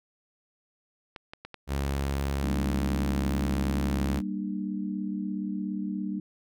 clicks, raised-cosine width 0.3 ms, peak -24 dBFS, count 4, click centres 1.162 / 1.335 / 1.45 / 1.543 s
sawtooth tone, 69.3 Hz, C#2, in tune, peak -23 dBFS, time 1.67-4.22 s, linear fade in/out 50 ms
sine chord, G minor, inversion none, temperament equal with one note detuned, 196 / 233.1 / 300 Hz, G3 / Bb3 / D4, 0 / 0 / +37 cents, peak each -31 / -36 / -35 dBFS, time 2.43-6.2 s, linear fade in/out 5 ms
effects none

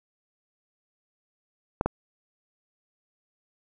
clicks, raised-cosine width 1 ms, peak -9 dBFS, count 2, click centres 1.811 / 1.86 s, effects none

